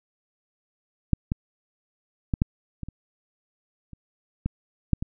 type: clicks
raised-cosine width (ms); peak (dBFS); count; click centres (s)
5; -6 / -12 / -11 / -7 / -20 / -24 / -29 / -13 / -7 / -17; 10; 1.133 / 1.319 / 2.338 / 2.419 / 2.833 / 2.886 / 3.933 / 4.46 / 4.933 / 5.025
effects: none